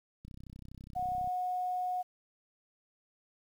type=click train; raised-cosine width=5 ms; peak=-36 dBFS; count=34; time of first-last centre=0.25-1.275 s; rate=32.2 Hz
type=tone; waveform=sine; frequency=729 Hz; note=F#5; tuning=26 cents flat; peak=-31 dBFS; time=0.95-2.03 s; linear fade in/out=20 ms
effects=10-bit